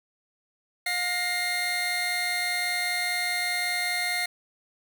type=tone cluster; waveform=30% pulse; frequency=713 / 1861 / 2114 Hz; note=F5 / A#6 / C7; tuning=+36 / -3 / +17 cents; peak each=-31 / -31 / -24 dBFS; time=0.86-4.26 s; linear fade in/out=5 ms; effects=none